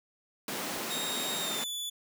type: high-pass noise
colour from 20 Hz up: pink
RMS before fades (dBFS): -36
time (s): 0.48-1.64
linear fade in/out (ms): 2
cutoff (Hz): 200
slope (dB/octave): 24
type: noise with exponential decay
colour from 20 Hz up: pink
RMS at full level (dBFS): -42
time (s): 0.73-0.91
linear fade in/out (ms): 1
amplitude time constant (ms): 39
type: tone with pitch glide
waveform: sawtooth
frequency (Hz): 3729 to 3459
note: A#7 to A7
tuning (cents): 0 to -30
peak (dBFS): -31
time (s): 0.9-1.9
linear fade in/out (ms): 10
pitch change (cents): -130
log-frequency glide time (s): 1.4-1.69
effects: none